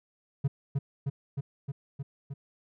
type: tone with echo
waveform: triangle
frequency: 138.4 Hz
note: C#3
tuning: 2 cents flat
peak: -21 dBFS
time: 0.44-0.48 s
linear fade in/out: 10 ms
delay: 310 ms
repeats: 6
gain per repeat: -2 dB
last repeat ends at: 2.34 s
effects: none